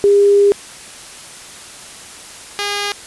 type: tone pair in turn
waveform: sine / 5% pulse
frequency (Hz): 403.8 / 407.8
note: G#4 / G#4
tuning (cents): -49 / -32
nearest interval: unison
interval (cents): 17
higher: second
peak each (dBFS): -7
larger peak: neither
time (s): 0.04-0.52 / 2.59-2.92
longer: first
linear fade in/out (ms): 0
effects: white hiss -35 dBFS RMS until 3.06 s + resampled to 24000 Hz